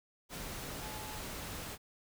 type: tone in noise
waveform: sine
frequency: 857 Hz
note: A5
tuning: 46 cents flat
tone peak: -48 dBFS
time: 0.79-1.21 s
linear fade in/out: 50 ms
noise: pink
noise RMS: -43 dBFS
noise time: 0.29-1.78 s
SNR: -8 dB
effects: none